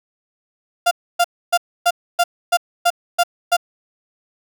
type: tone bursts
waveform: 35% pulse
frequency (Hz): 697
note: F5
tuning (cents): -4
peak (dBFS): -10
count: 9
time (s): 0.86-3.568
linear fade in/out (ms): 10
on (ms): 52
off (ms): 280
effects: none